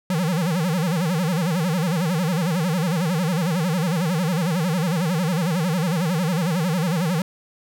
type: tone with vibrato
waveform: square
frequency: 170.3 Hz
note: F3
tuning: 43 cents flat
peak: -20 dBFS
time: 0.1-7.22 s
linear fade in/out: 2 ms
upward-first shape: sine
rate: 11 Hz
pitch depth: 200 cents each way
effects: none